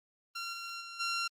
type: tone with level steps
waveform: 15% pulse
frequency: 1374 Hz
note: F6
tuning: 29 cents flat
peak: -30 / -33 / -37 / -25 dBFS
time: 0.35-1.28 s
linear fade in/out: 10 ms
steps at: 0.52 / 0.8 / 0.99 s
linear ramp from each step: 20 ms
effects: low-pass 10000 Hz 12 dB/octave + Opus 32 kbps